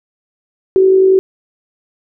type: tone with amplitude modulation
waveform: sine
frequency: 380 Hz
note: F#4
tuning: 46 cents sharp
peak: -4 dBFS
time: 0.76-1.19 s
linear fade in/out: 0 ms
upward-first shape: sine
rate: 50.5 Hz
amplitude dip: 40%
effects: none